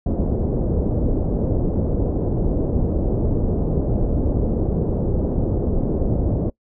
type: low-pass noise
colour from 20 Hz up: pink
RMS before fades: -20 dBFS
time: 0.06-6.5 s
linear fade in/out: 5 ms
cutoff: 530 Hz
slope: 24 dB/octave
effects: noise-tail reverb RT60 0.1 s tail -22 dB re dry